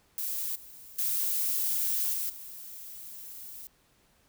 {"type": "noise with level steps", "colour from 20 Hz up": "violet", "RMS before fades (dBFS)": [-33, -49, -29, -32, -44], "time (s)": [0.18, 3.67], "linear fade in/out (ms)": 0, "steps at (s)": [0.55, 0.98, 2.13, 2.29], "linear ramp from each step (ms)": 10, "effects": ["pink hiss -66 dBFS RMS until 4.28 s"]}